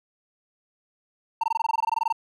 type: tone bursts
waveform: triangle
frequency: 907 Hz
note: A#5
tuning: 48 cents flat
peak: -18 dBFS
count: 16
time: 1.41-2.126 s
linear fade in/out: 5 ms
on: 26 ms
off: 20 ms
effects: none